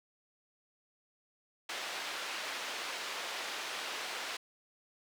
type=band-pass noise; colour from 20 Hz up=white; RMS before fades=-40 dBFS; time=1.69-4.37 s; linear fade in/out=5 ms; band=450 to 3600 Hz; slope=12 dB/octave; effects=none